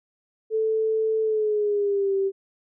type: tone with pitch glide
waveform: sine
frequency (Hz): 440 to 389.7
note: A4 to G4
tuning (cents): 0 to -10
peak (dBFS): -20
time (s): 0.5-2.32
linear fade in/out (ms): 50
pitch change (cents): -210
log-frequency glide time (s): 1.22-2.15
effects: none